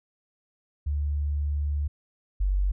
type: tone pair in turn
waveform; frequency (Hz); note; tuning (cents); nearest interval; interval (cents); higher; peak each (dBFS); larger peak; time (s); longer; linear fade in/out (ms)
sine; 72.9 / 47.68; D2 / G1; -12 / -47; perfect fifth; 735; first; -24 / -21; second; 0.86-1.88 / 2.4-2.72; first; 10
effects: none